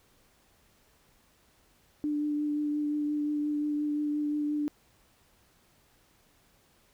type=tone with vibrato; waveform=sine; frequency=296.5 Hz; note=D4; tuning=17 cents sharp; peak=-27 dBFS; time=2.04-4.68 s; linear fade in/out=0 ms; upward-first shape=triangle; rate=5.7 Hz; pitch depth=16 cents each way; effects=pink hiss -65 dBFS RMS until 6.93 s